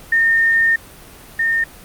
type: tone pair in turn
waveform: sine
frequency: 1824 / 1824 Hz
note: A#6 / A#6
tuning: -38 / -38 cents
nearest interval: unison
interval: 0 cents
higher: neither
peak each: -11 / -14 dBFS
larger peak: first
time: 0.12-0.76 / 1.39-1.64 s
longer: first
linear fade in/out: 5 ms
effects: pink hiss -40 dBFS RMS until 1.84 s + Opus 32 kbps